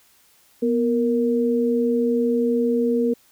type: tone pair together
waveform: sine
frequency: 243.6 / 466.2 Hz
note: B3 / A#4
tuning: -24 / 0 cents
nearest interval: major seventh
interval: 1124 cents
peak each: -20 dBFS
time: 0.62-3.14 s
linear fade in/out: 10 ms
effects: white hiss -57 dBFS RMS until 3.31 s